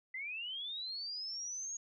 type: linear sweep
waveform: sine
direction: up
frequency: 1992 to 6670 Hz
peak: -39 dBFS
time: 0.14-1.77 s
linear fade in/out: 5 ms
effects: none